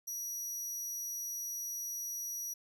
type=tone; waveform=sawtooth; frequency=5800 Hz; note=F#8; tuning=35 cents flat; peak=-35 dBFS; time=0.07-2.54 s; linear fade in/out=10 ms; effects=none